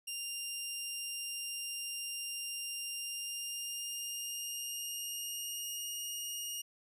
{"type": "tone with pitch glide", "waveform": "15% pulse", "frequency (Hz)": [2794, 2854], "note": ["F7", "F7"], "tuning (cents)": [0, 37], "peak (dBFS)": -31, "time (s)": [0.07, 6.62], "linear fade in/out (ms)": 10, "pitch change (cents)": 37, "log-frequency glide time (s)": [2.94, 5.89], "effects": []}